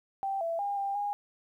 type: tone with pitch steps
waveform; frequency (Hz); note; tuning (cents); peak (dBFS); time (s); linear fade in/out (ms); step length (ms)
sine; 782 / 667 / 807 / 794 / 818; G5 / E5 / G#5 / G5 / G#5; -4 / +20 / -50 / +22 / -26; -29; 0.23-1.13; 0; 180
effects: 11-bit